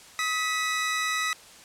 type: tone pair together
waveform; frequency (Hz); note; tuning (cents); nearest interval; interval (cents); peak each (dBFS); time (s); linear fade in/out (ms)
sawtooth; 1267 / 1965.1; D#6 / B6; +31 / -9; minor sixth; 760; -25 / -24; 0.19-1.33; 0
effects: white hiss -49 dBFS RMS until 1.64 s + low-pass 9000 Hz 12 dB/octave